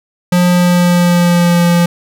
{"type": "tone with pitch glide", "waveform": "square", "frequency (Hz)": [177.8, 172.94], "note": ["F3", "F3"], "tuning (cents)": [31, -17], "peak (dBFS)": -8, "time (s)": [0.32, 1.86], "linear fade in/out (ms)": 5, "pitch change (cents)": -48, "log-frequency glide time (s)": [0.5, 1.63], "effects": []}